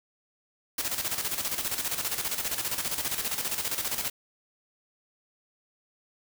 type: noise with tremolo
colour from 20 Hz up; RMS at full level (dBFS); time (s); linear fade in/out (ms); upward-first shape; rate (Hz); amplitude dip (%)
white; -29; 0.78-4.1; 5; square; 15; 60
effects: none